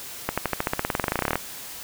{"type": "accelerating click train", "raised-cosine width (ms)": 0.5, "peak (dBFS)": -7, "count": 23, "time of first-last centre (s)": [0.29, 1.356], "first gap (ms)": 86, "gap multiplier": 0.94, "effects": ["white hiss -38 dBFS RMS until 1.83 s"]}